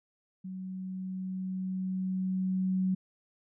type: tone with level ramp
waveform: sine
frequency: 187.1 Hz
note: F#3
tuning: 20 cents sharp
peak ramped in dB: -37 to -25 dBFS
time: 0.44-2.95 s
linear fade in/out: 10 ms
effects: none